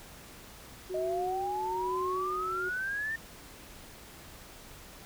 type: tone with tremolo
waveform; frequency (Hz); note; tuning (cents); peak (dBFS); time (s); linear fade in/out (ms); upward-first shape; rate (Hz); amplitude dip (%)
sine; 370; F#4; 0; -32; 0.89-2.7; 20; sine; 1.1; 50
type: exponential sweep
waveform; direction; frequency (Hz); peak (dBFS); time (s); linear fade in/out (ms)
sine; up; 622.3 to 1819; -31; 0.94-3.16; 5
effects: pink hiss -50 dBFS RMS until 5.05 s